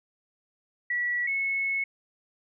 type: tone pair in turn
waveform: sine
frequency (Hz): 1942 / 2194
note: B6 / C#7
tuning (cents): -30 / -18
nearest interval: major second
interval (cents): 212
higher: second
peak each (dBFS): -25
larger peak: neither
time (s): 0.9-1.27 / 1.27-1.84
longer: second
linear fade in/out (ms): 5
effects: none